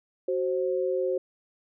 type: tone pair together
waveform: sine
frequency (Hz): 373.4 / 528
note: F#4 / C5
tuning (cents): +16 / +16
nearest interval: tritone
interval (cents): 600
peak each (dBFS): -27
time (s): 0.28-1.18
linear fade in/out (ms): 5
effects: none